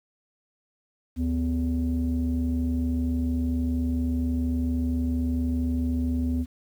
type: tone pair together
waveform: sine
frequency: 74.33 / 250 Hz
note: D2 / B3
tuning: +21 / +21 cents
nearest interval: octave + major sixth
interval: 2100 cents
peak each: -24 dBFS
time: 1.16-6.46 s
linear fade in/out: 50 ms
effects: tanh soft clip ceiling -19 dBFS + 9-bit